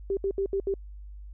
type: tone bursts at uneven times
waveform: sine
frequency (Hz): 392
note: G4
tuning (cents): 0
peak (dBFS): -24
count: 5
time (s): 0.1-0.17 / 0.24-0.31 / 0.38-0.46 / 0.53-0.6 / 0.67-0.74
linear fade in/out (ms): 2
effects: added 50 Hz sine -40 dBFS peak until 1.33 s